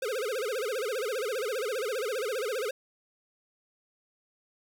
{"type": "tone with vibrato", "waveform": "square", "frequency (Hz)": 469.2, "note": "A#4", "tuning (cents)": 11, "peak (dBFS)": -30, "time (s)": [0.02, 2.71], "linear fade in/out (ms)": 5, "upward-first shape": "sine", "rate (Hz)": 15, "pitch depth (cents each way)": 240, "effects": []}